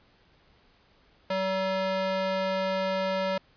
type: tone with high-pass filter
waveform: square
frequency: 190.1 Hz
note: F#3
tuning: 47 cents sharp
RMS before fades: -28 dBFS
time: 1.3-3.38 s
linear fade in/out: 5 ms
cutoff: 420 Hz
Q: 1.8
effects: pink hiss -62 dBFS RMS until 3.56 s + resampled to 11025 Hz